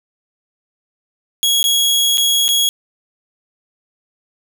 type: tone with dropouts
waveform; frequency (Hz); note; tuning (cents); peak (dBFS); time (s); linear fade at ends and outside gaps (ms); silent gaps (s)
sawtooth; 3322; G#7; 0; -9; 1.43-2.69; 0; 1.629-1.641 / 2.173-2.18 / 2.481-2.489
effects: none